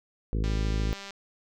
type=harmonic tone; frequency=53.4 Hz; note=G#1; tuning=49 cents sharp; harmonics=1 / 2 / 3 / 4 / 5 / 6 / 7 / 8 / 9; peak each=-26 / -32 / -36 / -38 / -40 / -42 / -43 / -44 / -45 dBFS; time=0.33-0.93 s; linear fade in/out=0 ms
type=click train; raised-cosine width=0.2 ms; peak=-24 dBFS; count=133; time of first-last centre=0.44-1.107 s; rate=198 Hz
effects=none